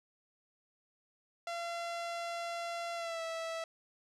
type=tone with pitch glide; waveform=sawtooth; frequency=683 to 655.9 Hz; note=F5 to E5; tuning=-39 to -9 cents; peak=-33 dBFS; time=1.47-3.64 s; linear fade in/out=2 ms; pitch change=-70 cents; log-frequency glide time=2.95-3.22 s; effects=low-pass 7000 Hz 12 dB/octave